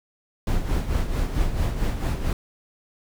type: noise with tremolo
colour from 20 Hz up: brown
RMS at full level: -21 dBFS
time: 0.47-2.33 s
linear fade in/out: 2 ms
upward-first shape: sine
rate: 4.5 Hz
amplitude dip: 60%
effects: none